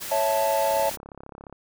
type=noise; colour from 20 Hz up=white; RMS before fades=-34 dBFS; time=0-0.97 s; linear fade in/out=20 ms
type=chord; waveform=triangle; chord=A major; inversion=first; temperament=equal; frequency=554.4 / 659.3 / 880 Hz; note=C#5 / E5 / A5; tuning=0 / 0 / 0 cents; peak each=-23 dBFS; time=0.11-0.9 s; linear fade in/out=10 ms
type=click train; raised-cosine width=1 ms; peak=-27 dBFS; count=29; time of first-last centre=0.71-1.526 s; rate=34.3 Hz
effects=none